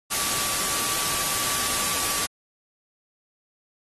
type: tone in noise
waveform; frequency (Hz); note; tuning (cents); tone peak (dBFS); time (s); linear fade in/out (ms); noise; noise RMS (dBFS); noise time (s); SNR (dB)
sine; 1154; D6; -31; -35; 0.1-2.27; 20; white; -25; 0.1-2.27; -13
effects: AAC 32 kbps